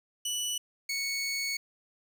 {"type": "tone pair in turn", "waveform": "20% pulse", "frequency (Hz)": [2960, 2217], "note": ["F#7", "C#7"], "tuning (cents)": [0, 0], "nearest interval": "perfect fourth", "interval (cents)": 500, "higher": "first", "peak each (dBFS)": -25, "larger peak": "neither", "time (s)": [[0.25, 0.58], [0.89, 1.57]], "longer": "second", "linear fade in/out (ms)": 5, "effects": []}